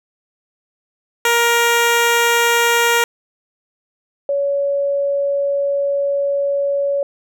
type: tone pair in turn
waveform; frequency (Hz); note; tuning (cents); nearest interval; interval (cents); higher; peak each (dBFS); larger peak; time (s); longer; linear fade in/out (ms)
10% pulse / sine; 470 / 562.5; A#4 / C#5; +14 / +25; minor third; 311; second; -4 / -15; first; 1.25-3.04 / 4.29-7.03; second; 2
effects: none